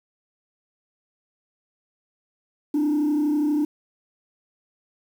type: tone with frequency modulation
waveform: sine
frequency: 297.2 Hz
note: D4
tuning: 21 cents sharp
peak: -17 dBFS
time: 2.74-3.65 s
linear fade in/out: 5 ms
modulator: 32.3 Hz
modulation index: 0.51
effects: tanh soft clip ceiling -17 dBFS + 8-bit